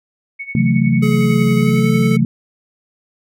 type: tone with tremolo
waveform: sine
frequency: 2217 Hz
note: C#7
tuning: in tune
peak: -23 dBFS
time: 0.39-2.2 s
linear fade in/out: 10 ms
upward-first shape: sine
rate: 11 Hz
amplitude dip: 80%
type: chord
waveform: sine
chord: F# half-diminished seventh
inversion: second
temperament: just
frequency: 133.2 / 166.5 / 185 / 222 Hz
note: C3 / E3 / F#3 / A3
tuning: +31 / +18 / 0 / +16 cents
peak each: -16 / -18 / -18 / -15 dBFS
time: 0.55-2.25 s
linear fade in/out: 2 ms
type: tone with pitch glide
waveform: square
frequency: 423.5 to 436.4 Hz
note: G#4 to A4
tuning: +34 to -14 cents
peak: -21 dBFS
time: 1.02-2.17 s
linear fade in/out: 10 ms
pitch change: +52 cents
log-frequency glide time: 1.57-1.89 s
effects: none